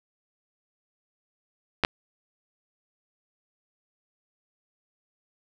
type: clicks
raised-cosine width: 0.3 ms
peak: -5 dBFS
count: 2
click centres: 1.837 / 1.849 s
effects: none